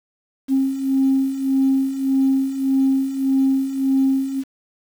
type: beating tone pair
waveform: sine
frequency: 267 / 268.7 Hz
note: C4 / C4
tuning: +35 / +46 cents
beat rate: 1.7 Hz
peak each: -21 / -16 dBFS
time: 0.48-4.44 s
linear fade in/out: 50 ms
effects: tanh soft clip ceiling -9 dBFS + 7-bit